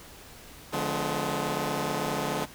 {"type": "chord", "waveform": "10% pulse", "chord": "D diminished seventh", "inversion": "none", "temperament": "just", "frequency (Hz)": [146.83, 176.2, 211.4, 253.7], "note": ["D3", "F3", "Ab3", "Cb4"], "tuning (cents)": [0, 16, 31, 47], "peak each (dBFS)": [-24, -27, -25, -27], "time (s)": [0.72, 2.46], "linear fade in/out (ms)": 20, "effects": ["pink hiss -48 dBFS RMS until 2.54 s"]}